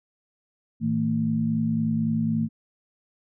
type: tone cluster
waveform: sine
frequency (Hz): 110.5 / 160.8 / 224.6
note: A2 / E3 / A3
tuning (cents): +8 / -43 / +36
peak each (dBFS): -31 / -27 / -23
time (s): 0.8-2.49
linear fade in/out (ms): 50
effects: none